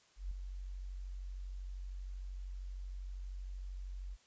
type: tone with ADSR envelope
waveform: sine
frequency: 46.43 Hz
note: F#1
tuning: 7 cents sharp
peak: -35 dBFS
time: 0.16-4.17 s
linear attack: 150 ms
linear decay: 5 ms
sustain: -6 dB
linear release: 41 ms
effects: white hiss -68 dBFS RMS until 4.26 s + resampled to 16000 Hz